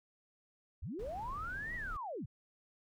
sine linear two-way sweep, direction up then down, 45.43 to 1975.5 to 76.8 Hz, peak -39 dBFS, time 0.82-2.26 s, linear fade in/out 10 ms, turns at 1.75 s
brown noise, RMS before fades -47 dBFS, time 0.99-1.97 s, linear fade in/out 5 ms
effects none

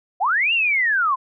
sine linear two-way sweep, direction up then down, 654 to 2836 to 1000 Hz, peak -16 dBFS, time 0.2-1.16 s, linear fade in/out 20 ms, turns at 0.53 s, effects none

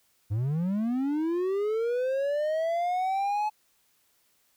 triangle linear sweep, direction up, 97 to 858 Hz, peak -23 dBFS, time 0.3-3.5 s, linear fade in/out 20 ms, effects white hiss -68 dBFS RMS until 4.56 s

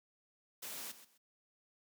white noise with echo, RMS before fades -45 dBFS, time 0.62-0.92 s, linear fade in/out 10 ms, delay 130 ms, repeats 2, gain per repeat -13 dB, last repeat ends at 1.18 s, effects high-pass 150 Hz 12 dB/octave

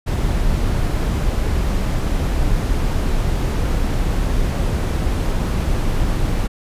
brown noise, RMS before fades -18 dBFS, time 0.06-6.48 s, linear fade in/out 20 ms, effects resampled to 32000 Hz

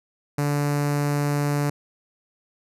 sawtooth tone with notch filter, 145 Hz, D3, 22 cents flat, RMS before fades -23 dBFS, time 0.38-1.7 s, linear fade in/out 5 ms, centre 3300 Hz, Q 1.4, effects resampled to 32000 Hz

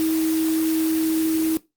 sine tone in noise, 320 Hz, D#4, 49 cents sharp, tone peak -18 dBFS, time 0-1.57 s, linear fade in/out 0 ms, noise white, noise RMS -31 dBFS, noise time 0-1.57 s, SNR +10 dB, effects noise-tail reverb RT60 0.2 s tail -18 dB re dry + Opus 32 kbps

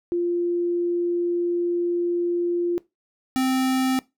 sine / square tone pair in turn, 347.8 / 260.6 Hz, F4 / C4, -7 / -7 cents, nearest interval perfect fourth, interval 500 cents, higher first, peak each -20 dBFS, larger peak neither, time 0.12-2.78 / 3.36-3.99 s, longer first, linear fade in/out 0 ms, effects noise-tail reverb RT60 0.2 s tail -20 dB re dry

